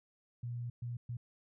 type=tone bursts at uneven times; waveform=sine; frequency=120.1 Hz; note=B2; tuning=48 cents flat; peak=-37 dBFS; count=3; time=0.43-0.7 / 0.82-0.97 / 1.09-1.17 s; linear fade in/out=5 ms; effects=none